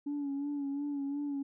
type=tone with vibrato; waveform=sine; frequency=283.8 Hz; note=C#4; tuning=41 cents sharp; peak=-31 dBFS; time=0.06-1.43 s; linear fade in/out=10 ms; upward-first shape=sine; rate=2.8 Hz; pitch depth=42 cents each way; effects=tanh soft clip ceiling -30 dBFS